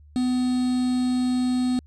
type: tone with quantisation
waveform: triangle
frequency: 251.2 Hz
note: B3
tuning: 30 cents sharp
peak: -18 dBFS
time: 0.16-1.79 s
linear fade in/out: 0 ms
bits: 6
effects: added 74 Hz sine -47 dBFS peak until 1.86 s + resampled to 24000 Hz